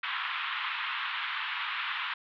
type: band-pass noise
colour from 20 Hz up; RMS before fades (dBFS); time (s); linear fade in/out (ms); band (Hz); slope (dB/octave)
pink; -34; 0.03-2.14; 5; 1000 to 3500; 48
effects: none